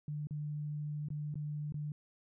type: tone with dropouts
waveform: sine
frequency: 148.9 Hz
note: D3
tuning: 24 cents sharp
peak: -36 dBFS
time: 0.08-1.92 s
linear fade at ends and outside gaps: 2 ms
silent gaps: 0.271-0.308 / 1.086-1.103 / 1.342-1.355 / 1.723-1.742 s
effects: none